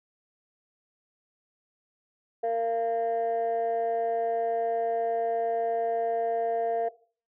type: tone pair together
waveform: sine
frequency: 460.3 / 688.6 Hz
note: A#4 / F5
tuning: -22 / -25 cents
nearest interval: perfect fifth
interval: 697 cents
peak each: -26 dBFS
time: 2.43-6.89 s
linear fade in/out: 10 ms
effects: noise-tail reverb RT60 0.4 s tail -17 dB re dry + tanh soft clip ceiling -21 dBFS